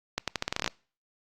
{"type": "accelerating click train", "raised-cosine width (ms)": 0.2, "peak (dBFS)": -10, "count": 12, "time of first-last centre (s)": [0.18, 0.677], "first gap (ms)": 97, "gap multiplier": 0.83, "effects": ["noise-tail reverb RT60 0.4 s tail -24 dB re dry", "Opus 48 kbps"]}